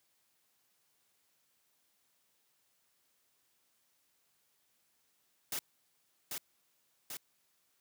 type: noise with echo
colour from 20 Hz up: white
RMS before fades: -37 dBFS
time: 5.52-5.59 s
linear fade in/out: 2 ms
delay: 790 ms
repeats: 2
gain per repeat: -3 dB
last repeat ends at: 7.17 s
effects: white hiss -75 dBFS RMS until 7.8 s + high-pass 80 Hz 12 dB/octave